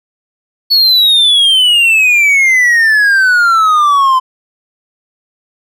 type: exponential sweep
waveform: triangle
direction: down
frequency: 4435 to 1021 Hz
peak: -4 dBFS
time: 0.7-4.2 s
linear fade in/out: 20 ms
effects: none